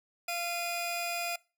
sawtooth tone pair together, 689.8 / 2458 Hz, F5 / D#7, -22 / -22 cents, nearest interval octave + minor seventh, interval 2200 cents, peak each -31 / -31 dBFS, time 0.28-1.36 s, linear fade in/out 5 ms, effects noise-tail reverb RT60 0.3 s tail -22 dB re dry

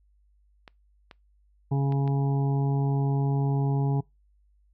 clicks, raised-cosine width 0.3 ms, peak -28 dBFS, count 4, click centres 0.678 / 1.112 / 1.923 / 2.077 s
harmonic tone, 138.59 Hz, C#3, in tune, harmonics 1 / 2 / 3 / 5 / 6 / 7, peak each -22 / -33 / -35 / -42 / -38 / -45 dBFS, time 1.71-4.01 s, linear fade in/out 10 ms
effects noise-tail reverb RT60 0.2 s tail -24 dB re dry + added 50 Hz sine -60 dBFS peak until 4.73 s

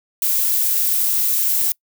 violet noise, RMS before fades -18 dBFS, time 0.22-1.72 s, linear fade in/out 2 ms, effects noise-tail reverb RT60 0.1 s tail -25 dB re dry

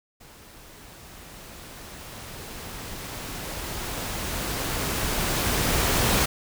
pink noise with level ramp, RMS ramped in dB -49 to -21 dBFS, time 0.2-6.26 s, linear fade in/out 10 ms, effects none

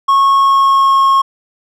triangle tone with pitch glide, 1096 to 1085.9 Hz, C#6 to C#6, -20 to -36 cents, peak -5 dBFS, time 0.08-1.22 s, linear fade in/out 10 ms, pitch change -16 cents, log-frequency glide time 0.35-1.02 s, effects none

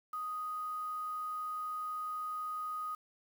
sine tone with quantisation, 1246 Hz, D#6, 2 cents sharp, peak -36 dBFS, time 0.13-2.95 s, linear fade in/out 5 ms, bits 9, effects none

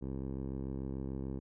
10% pulse tone with low-pass filter, 66.8 Hz, C2, 36 cents sharp, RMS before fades -39 dBFS, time 0.01-1.4 s, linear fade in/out 20 ms, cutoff 440 Hz, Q 0.79, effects none

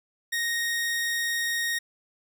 sawtooth tone, 1864.7 Hz, A#6, in tune, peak -22 dBFS, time 0.32-1.79 s, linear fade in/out 10 ms, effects none

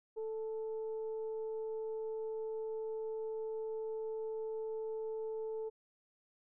sine tone with frequency modulation, 440 Hz, A4, in tune, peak -37 dBFS, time 0.16-5.7 s, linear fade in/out 20 ms, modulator 437 Hz, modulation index 0.3, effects none

